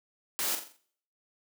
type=noise with echo; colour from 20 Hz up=white; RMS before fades=-31 dBFS; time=0.39-0.55 s; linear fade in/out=0 ms; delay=43 ms; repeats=5; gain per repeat=-7 dB; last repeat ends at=0.765 s; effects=noise-tail reverb RT60 0.6 s tail -21 dB re dry + high-pass 200 Hz 12 dB/octave